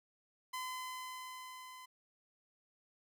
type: tone with level ramp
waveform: sawtooth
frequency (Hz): 1021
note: C6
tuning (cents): -43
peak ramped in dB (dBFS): -35 to -47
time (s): 0.53-1.86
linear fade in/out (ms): 10
effects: none